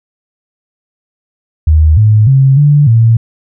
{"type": "tone with pitch steps", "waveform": "sine", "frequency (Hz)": [77.9, 107.3, 134.7, 146.1, 114.3], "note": ["D#2", "A2", "C#3", "D3", "A#2"], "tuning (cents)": [3, -43, -49, -9, -34], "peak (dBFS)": -3, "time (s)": [1.67, 3.17], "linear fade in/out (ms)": 5, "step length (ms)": 300, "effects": []}